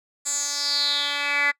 10% pulse tone with band-pass filter sweep, 287.2 Hz, D4, 39 cents flat, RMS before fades -24 dBFS, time 0.25-1.52 s, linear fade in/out 20 ms, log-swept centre 7800 to 2000 Hz, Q 6.1, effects noise-tail reverb RT60 0.1 s tail -24 dB re dry

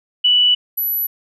sine tone pair in turn, 2960 / 11872 Hz, F#7 / F#9, 0 / +5 cents, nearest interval 2 octaves, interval 2405 cents, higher second, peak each -10 / -17 dBFS, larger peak first, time 0.24-0.55 / 0.77-1.07 s, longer first, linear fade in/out 10 ms, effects none

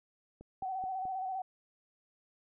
click train, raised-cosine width 2 ms, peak -37 dBFS, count 4, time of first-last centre 0.41-1.054 s, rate 4.66 Hz
sine tone with vibrato, 756 Hz, F#5, 37 cents sharp, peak -34 dBFS, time 0.62-1.42 s, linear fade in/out 5 ms, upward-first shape square, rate 15 Hz, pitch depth 33 cents each way
effects none

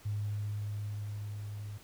sine tone with level ramp, 103.83 Hz, G#2, in tune, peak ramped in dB -31 to -39 dBFS, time 0.05-1.78 s, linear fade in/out 10 ms, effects pink hiss -57 dBFS RMS until 1.83 s

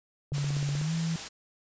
click train, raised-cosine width 2 ms, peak -27 dBFS, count 9, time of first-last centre 0.32-0.814 s, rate 16.2 Hz
sine tone with pitch glide, 142.9 to 164.15 Hz, D3 to E3, -47 to -7 cents, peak -27 dBFS, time 0.32-1.16 s, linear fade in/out 2 ms, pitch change +240 cents, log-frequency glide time 0.75-0.93 s
white noise, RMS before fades -38 dBFS, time 0.33-1.29 s, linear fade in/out 20 ms
effects resampled to 16000 Hz

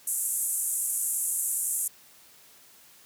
white band-pass noise, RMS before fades -29 dBFS, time 0.07-1.88 s, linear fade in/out 5 ms, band 7500 to 12000 Hz, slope 48 dB/octave, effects white hiss -55 dBFS RMS until 3.05 s + high-pass 80 Hz 12 dB/octave

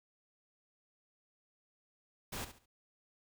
pink noise with echo, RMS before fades -41 dBFS, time 2.32-2.45 s, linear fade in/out 10 ms, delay 70 ms, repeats 3, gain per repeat -11 dB, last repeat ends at 2.66 s, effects none

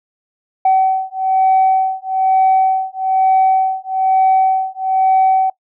sine beating tone pair, 760 / 761.1 Hz, F#5 / F#5, +46 / +49 cents, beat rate 1.1 Hz, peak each -13 dBFS, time 0.65-5.5 s, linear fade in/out 5 ms, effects noise-tail reverb RT60 0.1 s tail -21 dB re dry + tanh soft clip ceiling -5 dBFS

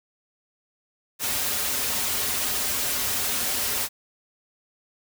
white noise with comb filter, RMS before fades -26 dBFS, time 1.19-3.89 s, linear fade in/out 50 ms, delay 6 ms, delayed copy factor -0.65, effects none

